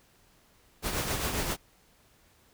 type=noise with tremolo; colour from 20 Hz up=pink; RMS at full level=-29 dBFS; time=0.82-1.57 s; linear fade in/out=50 ms; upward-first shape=triangle; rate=7.5 Hz; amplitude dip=50%; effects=pink hiss -63 dBFS RMS until 2.53 s